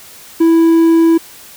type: tone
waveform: triangle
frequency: 329.6 Hz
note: E4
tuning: in tune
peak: -4 dBFS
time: 0.4-1.18 s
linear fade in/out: 10 ms
effects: white hiss -37 dBFS RMS until 1.56 s